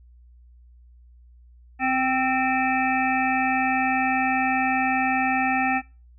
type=harmonic tone with a mistuned harmonic; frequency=260 Hz; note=C4; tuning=11 cents flat; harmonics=1 / 3 / 5 / 7 / 9 / 10; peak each=-26 / -23 / -31 / -27 / -30 / -30 dBFS; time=1.79-5.82 s; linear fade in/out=50 ms; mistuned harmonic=5; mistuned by=+33 cents; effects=noise-tail reverb RT60 0.3 s tail -22 dB re dry + added 60 Hz sine -48 dBFS peak until 6.18 s